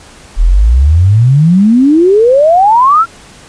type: exponential sweep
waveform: sine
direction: up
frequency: 37 to 1396.9 Hz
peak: -3 dBFS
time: 0.36-3.06 s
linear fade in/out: 50 ms
effects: pink hiss -36 dBFS RMS until 3.48 s + resampled to 22050 Hz